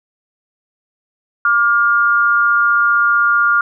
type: tone pair together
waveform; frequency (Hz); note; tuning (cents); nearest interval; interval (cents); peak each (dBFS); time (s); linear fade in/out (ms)
sine; 1174.7 / 1410.3; D6 / F6; 0 / +17; minor third; 317; -16 / -11; 1.45-3.61; 2
effects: none